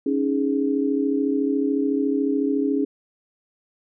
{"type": "chord", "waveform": "sine", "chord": "C# suspended second", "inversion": "none", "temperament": "equal", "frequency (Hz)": [277.2, 311.1, 415.3], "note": ["C#4", "D#4", "G#4"], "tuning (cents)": [0, 0, 0], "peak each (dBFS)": [-21, -26, -25], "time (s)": [0.06, 2.85], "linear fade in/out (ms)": 5, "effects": []}